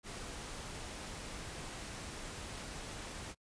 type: noise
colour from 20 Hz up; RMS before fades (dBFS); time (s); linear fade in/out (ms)
pink; -45; 0.03-3.35; 50
effects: noise-tail reverb RT60 0.1 s tail -26 dB re dry + resampled to 22050 Hz